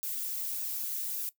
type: noise with flanger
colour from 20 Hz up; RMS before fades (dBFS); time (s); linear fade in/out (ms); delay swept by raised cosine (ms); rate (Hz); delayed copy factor
violet; -35; 0.03-1.29; 0; 0.94 to 4.24; 1.7; -0.65
effects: noise-tail reverb RT60 0.1 s tail -17 dB re dry